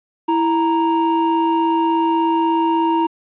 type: tone pair together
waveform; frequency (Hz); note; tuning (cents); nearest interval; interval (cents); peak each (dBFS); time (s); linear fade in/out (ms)
triangle; 329.6 / 932.3; E4 / A#5; 0 / 0; octave + tritone; 1800; -15; 0.28-3.07; 10
effects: resampled to 8000 Hz + 8-bit